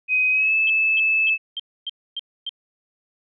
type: tone with pitch glide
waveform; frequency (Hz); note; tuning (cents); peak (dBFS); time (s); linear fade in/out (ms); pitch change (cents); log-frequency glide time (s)
sine; 2514 to 2616; D#7 to E7; +17 to -14; -16; 0.08-1.38; 50; +69; 0.31-0.54
type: tone bursts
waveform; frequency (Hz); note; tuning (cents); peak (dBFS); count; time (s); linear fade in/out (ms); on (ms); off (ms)
sine; 3162; G7; +14; -25; 7; 0.67-2.493; 2; 29; 270
effects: none